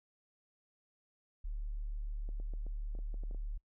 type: tone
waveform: sine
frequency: 36.71 Hz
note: D1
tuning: in tune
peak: -36 dBFS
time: 1.44-3.58 s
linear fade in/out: 10 ms
type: clicks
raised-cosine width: 2 ms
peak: -40 dBFS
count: 10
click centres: 2.29 / 2.4 / 2.537 / 2.666 / 2.951 / 2.989 / 3.142 / 3.236 / 3.311 / 3.347 s
effects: noise-tail reverb RT60 0.1 s tail -26 dB re dry